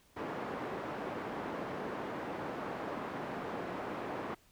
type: band-pass noise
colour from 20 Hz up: pink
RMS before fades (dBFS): -40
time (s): 0.16-4.35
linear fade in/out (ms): 10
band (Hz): 240 to 1300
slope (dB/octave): 12
effects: pink hiss -66 dBFS RMS until 4.51 s